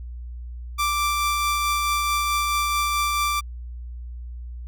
sawtooth tone with tremolo, 1174.7 Hz, D6, in tune, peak -16 dBFS, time 0.78-3.41 s, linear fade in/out 20 ms, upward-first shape triangle, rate 4.6 Hz, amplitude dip 25%, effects added 60 Hz sine -32 dBFS peak until 4.67 s

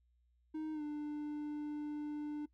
triangle tone with pitch glide, 311.5 to 297.4 Hz, D#4 to D4, +2 to +22 cents, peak -36 dBFS, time 0.54-2.46 s, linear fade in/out 10 ms, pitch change -80 cents, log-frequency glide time 0.73-0.82 s, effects noise-tail reverb RT60 0.1 s tail -21 dB re dry + added 60 Hz sine -70 dBFS peak until 2.53 s

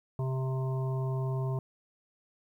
harmonic tone, 131.4 Hz, C3, 8 cents sharp, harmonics 1 / 3 / 5 / 7 / 8, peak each -29 / -39 / -43 / -46 / -47 dBFS, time 0.19-1.59 s, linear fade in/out 2 ms, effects 11-bit

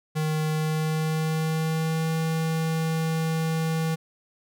square tone with pitch glide, 155.56 to 161.14 Hz, D#3 to E3, 0 to -39 cents, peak -24 dBFS, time 0.15-3.96 s, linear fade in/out 20 ms, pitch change +61 cents, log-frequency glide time 0.49-2.12 s, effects none

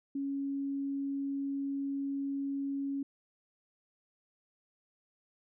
sine tone, 277.2 Hz, C#4, in tune, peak -32 dBFS, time 0.15-3.03 s, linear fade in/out 5 ms, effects none

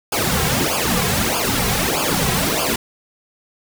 pink noise with flanger, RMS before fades -19 dBFS, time 0.12-2.76 s, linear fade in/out 5 ms, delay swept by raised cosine 0.51 to 3.41 ms, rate 1.6 Hz, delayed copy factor -0.9, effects none

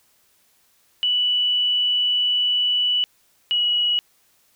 sine tone pair in turn, 2960 / 2919 Hz, F#7 / F#7, 0 / -24 cents, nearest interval unison, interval 24 cents, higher first, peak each -17 dBFS, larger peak neither, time 1.03-3.04 / 3.51-3.99 s, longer first, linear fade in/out 0 ms, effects white hiss -61 dBFS RMS until 4.55 s

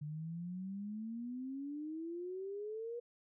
sine exponential sweep, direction up, 146.83 to 482.4 Hz, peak -40 dBFS, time 0.01-3 s, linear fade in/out 10 ms, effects none

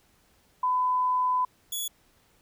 sine / 10% pulse tone pair in turn, 1005 / 3394 Hz, B5 / G#7, +30 / +37 cents, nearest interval octave + major sixth, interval 2107 cents, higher second, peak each -22 dBFS, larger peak neither, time 0.63-1.45 / 1.72-1.88 s, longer first, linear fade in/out 5 ms, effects pink hiss -64 dBFS RMS until 2.41 s

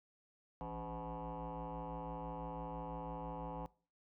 sine tone with frequency modulation, 510 Hz, C5, 44 cents flat, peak -40 dBFS, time 0.61-3.66 s, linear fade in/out 0 ms, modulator 114 Hz, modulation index 4.2, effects noise-tail reverb RT60 0.4 s tail -22 dB re dry + tanh soft clip ceiling -38 dBFS

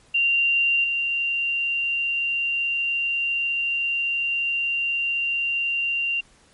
sine tone with level steps, 2772 Hz, F7, 14 cents flat, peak -17 / -21 dBFS, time 0.14-6.21 s, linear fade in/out 10 ms, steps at 0.84 s, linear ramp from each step 2 ms, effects pink hiss -56 dBFS RMS until 6.53 s + MP3 48 kbps

